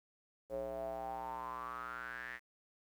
square tone with band-pass filter sweep, 60.2 Hz, B1, 44 cents flat, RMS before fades -43 dBFS, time 0.49-2.4 s, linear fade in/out 50 ms, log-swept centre 520 to 1900 Hz, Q 7.9, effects 11-bit

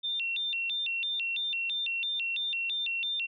sine tone with vibrato, 3131 Hz, G7, 3 cents flat, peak -29 dBFS, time 0.03-3.27 s, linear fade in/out 20 ms, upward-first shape square, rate 3 Hz, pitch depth 240 cents each way, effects none

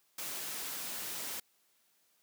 white noise, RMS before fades -40 dBFS, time 0.18-1.4 s, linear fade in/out 5 ms, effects white hiss -72 dBFS RMS until 2.22 s + high-pass 150 Hz 12 dB/octave

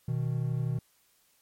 triangle tone pair together, 124.06 / 156.3 Hz, B2 / D#3, +8 / +8 cents, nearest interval major third, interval 400 cents, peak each -27 / -30 dBFS, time 0.08-0.79 s, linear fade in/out 5 ms, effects white hiss -67 dBFS RMS until 1.41 s + MP3 64 kbps

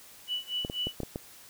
sine tone with tremolo, 2960 Hz, F#7, in tune, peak -28 dBFS, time 0.27-0.96 s, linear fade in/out 50 ms, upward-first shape sine, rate 4.1 Hz, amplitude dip 95%
clicks, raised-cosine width 2 ms, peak -20 dBFS, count 6, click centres 0.649 / 0.699 / 0.87 / 1.003 / 1.033 / 1.159 s
effects white hiss -52 dBFS RMS until 1.49 s

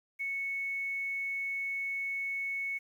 sine tone with quantisation, 2210 Hz, C#7, 6 cents flat, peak -32 dBFS, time 0.19-2.79 s, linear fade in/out 20 ms, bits 10, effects none

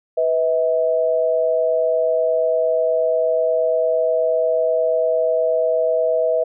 sine tone pair together, 494.6 / 643 Hz, B4 / E5, +3 / -43 cents, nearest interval perfect fourth, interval 454 cents, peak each -19 / -17 dBFS, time 0.17-6.44 s, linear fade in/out 10 ms, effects none

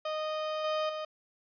30% pulse tone with level steps, 619 Hz, D#5, 9 cents flat, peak -29 / -26 / -32 dBFS, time 0.05-1.05 s, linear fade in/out 5 ms, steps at 0.64 / 0.89 s, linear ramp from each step 5 ms, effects resampled to 11025 Hz

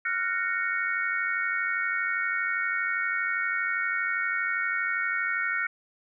sine chord, Gb major seventh, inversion third, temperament just, 1387.5 / 1480 / 1850 / 2220 Hz, F6 / Gb6 / Bb6 / Db7, -12 / 0 / -14 / +2 cents, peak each -31 dBFS, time 0.05-5.67 s, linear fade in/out 5 ms, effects none

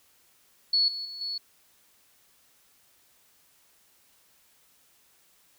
sine tone with level steps, 4399 Hz, C#8, 14 cents flat, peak -20 / -32 / -37 / -30 dBFS, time 0.73-1.38 s, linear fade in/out 5 ms, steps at 0.88 / 1.05 / 1.21 s, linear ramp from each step 2 ms, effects white hiss -63 dBFS RMS until 5.58 s

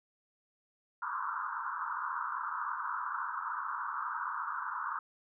pink band-pass noise, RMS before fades -37 dBFS, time 1.02-4.99 s, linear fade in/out 5 ms, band 940 to 1500 Hz, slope 96 dB/octave, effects none

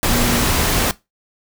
sine tone in noise, 240 Hz, B3, 49 cents flat, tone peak -21 dBFS, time 0.11-0.46 s, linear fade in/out 0 ms, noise pink, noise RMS -17 dBFS, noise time 0.03-0.91 s, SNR -7 dB, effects noise-tail reverb RT60 0.2 s tail -18 dB re dry

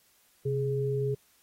sine tone pair together, 131.35 / 417 Hz, C3 / G#4, +7 / +7 cents, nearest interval octave + minor sixth, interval 2000 cents, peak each -29 / -29 dBFS, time 0.45-1.15 s, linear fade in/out 10 ms, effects white hiss -65 dBFS RMS until 1.42 s + AAC 48 kbps

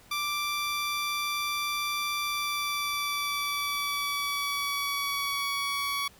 15% pulse tone with pitch glide, 1174.7 to 1124.9 Hz, D6 to C#6, 0 to +25 cents, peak -22 dBFS, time 0.11-6.08 s, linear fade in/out 5 ms, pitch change -75 cents, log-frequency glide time 2.23-5.47 s, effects pink hiss -56 dBFS RMS until 6.19 s

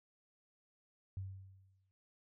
sine tone with exponential decay, 95.8 Hz, G2, 39 cents flat, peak -38 dBFS, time 1.17-1.91 s, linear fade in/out 0 ms, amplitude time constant 160 ms, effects noise-tail reverb RT60 0.3 s tail -24 dB re dry

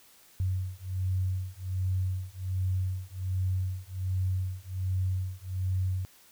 sine beating tone pair, 92.5 / 93.8 Hz, F#2 / F#2, 0 / +24 cents, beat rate 1.3 Hz, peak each -31 dBFS, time 0.4-6.05 s, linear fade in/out 0 ms, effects white hiss -58 dBFS RMS until 6.31 s

